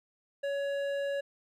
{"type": "tone with hard clipping", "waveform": "sine", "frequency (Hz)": 561, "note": "C#5", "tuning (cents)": 21, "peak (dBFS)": -32, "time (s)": [0.43, 1.21], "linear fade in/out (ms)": 10, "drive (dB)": 10, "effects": []}